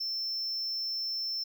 triangle tone, 5340 Hz, E8, 22 cents sharp, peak -30 dBFS, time 0-1.44 s, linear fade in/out 10 ms, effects none

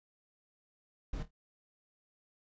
brown noise with echo, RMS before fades -37 dBFS, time 1.13-1.23 s, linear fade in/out 5 ms, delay 26 ms, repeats 3, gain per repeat -12 dB, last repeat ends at 1.308 s, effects resampled to 16000 Hz

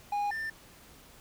triangle tone pair in turn, 820 / 1787.4 Hz, G#5 / A6, -22 / +27 cents, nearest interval octave + minor second, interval 1349 cents, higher second, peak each -26 / -31 dBFS, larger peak first, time 0.12-0.31 / 0.31-0.5 s, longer neither, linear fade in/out 5 ms, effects pink hiss -55 dBFS RMS until 1.2 s

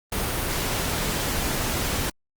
pink noise, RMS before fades -26 dBFS, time 0.12-2.1 s, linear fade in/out 5 ms, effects Opus 32 kbps

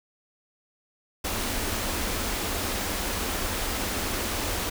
pink band-stop noise, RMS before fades -29 dBFS, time 1.24-4.7 s, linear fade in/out 10 ms, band 110 to 180 Hz, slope 96 dB/octave, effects none

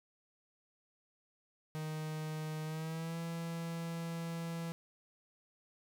45% pulse tone with pitch glide, 155.56 to 166.73 Hz, D#3 to E3, 0 to +20 cents, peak -38 dBFS, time 1.75-4.72 s, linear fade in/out 0 ms, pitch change +120 cents, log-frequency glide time 2.64-3.18 s, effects none

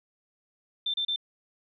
sine tone bursts, 3562 Hz, A7, 21 cents sharp, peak -26 dBFS, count 3, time 0.86-1.161 s, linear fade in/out 5 ms, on 79 ms, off 32 ms, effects none

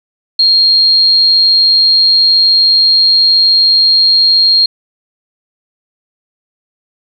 sine tone, 4233 Hz, C8, 19 cents sharp, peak -5 dBFS, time 0.39-4.66 s, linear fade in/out 5 ms, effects none

